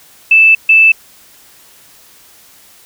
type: tone bursts at uneven times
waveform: sine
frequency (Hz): 2637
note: E7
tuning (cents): 0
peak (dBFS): -3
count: 2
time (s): 0.31-0.55 / 0.69-0.92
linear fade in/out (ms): 5
effects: white hiss -43 dBFS RMS until 2.85 s